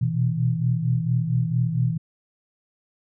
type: tone cluster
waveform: sine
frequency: 120.5 / 124.9 / 162.8 Hz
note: B2 / B2 / E3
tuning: -42 / +20 / -21 cents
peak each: -24 dBFS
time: 0.01-1.98 s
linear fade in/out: 10 ms
effects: none